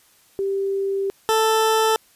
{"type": "tone pair in turn", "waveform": ["sine", "20% pulse"], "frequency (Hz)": [392, 441.2], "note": ["G4", "A4"], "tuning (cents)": [0, 5], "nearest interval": "major second", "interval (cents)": 205, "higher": "second", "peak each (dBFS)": [-20, -11], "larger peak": "second", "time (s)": [[0.39, 1.1], [1.29, 1.96]], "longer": "first", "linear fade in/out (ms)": 0, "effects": ["white hiss -56 dBFS RMS until 2.15 s", "resampled to 32000 Hz"]}